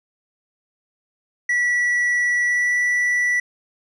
triangle tone with pitch glide, 1947 to 1960.5 Hz, B6 to B6, -25 to -13 cents, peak -15 dBFS, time 1.49-3.4 s, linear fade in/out 5 ms, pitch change +12 cents, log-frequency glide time 2.36-2.76 s, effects resampled to 22050 Hz

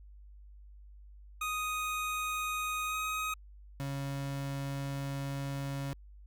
25% pulse tone with pitch glide, 1246 to 1258.3 Hz, D#6 to D#6, +2 to +19 cents, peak -29 dBFS, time 1.41-3.34 s, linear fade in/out 5 ms, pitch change +17 cents, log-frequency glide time 2.87-2.96 s
35% pulse tone, 138.59 Hz, C#3, in tune, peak -33 dBFS, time 3.8-5.93 s, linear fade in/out 0 ms
effects added 50 Hz sine -50 dBFS peak until 6.26 s

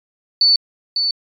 sine tone with echo, 4490 Hz, C#8, 21 cents sharp, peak -9 dBFS, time 0.41-0.56 s, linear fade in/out 2 ms, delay 550 ms, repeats 1, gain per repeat -6 dB, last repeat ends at 1.11 s, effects MP3 96 kbps

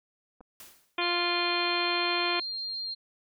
clicks, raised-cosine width 1 ms, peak -38 dBFS, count 2, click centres 0.407 / 0.411 s
white noise with exponential decay, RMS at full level -45 dBFS, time 0.6-1.04 s, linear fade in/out 2 ms, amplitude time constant 94 ms
harmonic tone, 349.2 Hz, F4, in tune, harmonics 1 / 2 / 3 / 4 / 5 / 6 / 7 / 8 / 9 / 10, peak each -33 / -35 / -33 / -37 / -39 / -39 / -32 / -44 / -36 / -40 dBFS, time 0.98-2.4 s, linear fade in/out 5 ms
sine tone, 4198 Hz, C8, 5 cents sharp, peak -32 dBFS, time 1.01-2.95 s, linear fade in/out 20 ms
effects none

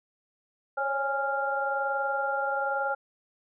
sine tone cluster, 546 / 567 / 824 / 1391 Hz, C#5 / C#5 / G#5 / F6, -26 / +39 / -14 / -7 cents, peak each -32 / -39 / -30 / -30 dBFS, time 0.77-2.95 s, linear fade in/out 10 ms, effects none

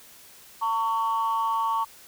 sine tone pair together, 904.7 / 1120 Hz, A5 / C#6, +48 / +18 cents, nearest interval major third, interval 370 cents, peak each -24 / -24 dBFS, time 0.61-1.85 s, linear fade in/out 20 ms, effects tanh soft clip ceiling -18 dBFS + white hiss -50 dBFS RMS until 2.07 s

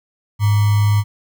sine tone with sample-and-hold, 103.83 Hz, G#2, in tune, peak -11 dBFS, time 0.39-1.04 s, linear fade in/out 50 ms, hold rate 1050 Hz, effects none

